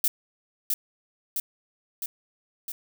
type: noise with echo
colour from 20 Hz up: violet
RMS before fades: -22 dBFS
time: 0.04-0.08 s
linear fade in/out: 2 ms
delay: 660 ms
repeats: 4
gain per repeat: -3 dB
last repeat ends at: 2.72 s
effects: none